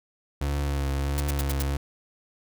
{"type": "tone with vibrato", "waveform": "35% pulse", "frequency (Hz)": 70.2, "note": "C#2", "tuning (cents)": 22, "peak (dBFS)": -23, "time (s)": [0.41, 1.77], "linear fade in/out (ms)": 5, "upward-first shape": "triangle", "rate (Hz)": 1.5, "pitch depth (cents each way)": 37}
{"type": "noise bursts", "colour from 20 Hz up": "white", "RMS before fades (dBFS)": -32, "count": 5, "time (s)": [1.18, 1.621], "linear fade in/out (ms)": 0, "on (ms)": 21, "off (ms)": 84}
{"effects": []}